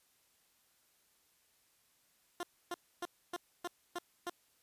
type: tone bursts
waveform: 15% pulse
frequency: 350.9 Hz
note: F4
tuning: 8 cents sharp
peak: -31 dBFS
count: 7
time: 2.4-4.297 s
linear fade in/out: 2 ms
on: 31 ms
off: 280 ms
effects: white hiss -72 dBFS RMS until 4.62 s + resampled to 32000 Hz